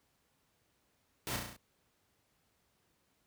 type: noise with echo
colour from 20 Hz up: pink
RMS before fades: -38 dBFS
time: 1.27-1.36 s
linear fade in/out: 0 ms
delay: 34 ms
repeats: 6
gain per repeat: -3 dB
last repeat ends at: 1.564 s
effects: pink hiss -75 dBFS RMS until 3.26 s + high-pass 60 Hz 12 dB/octave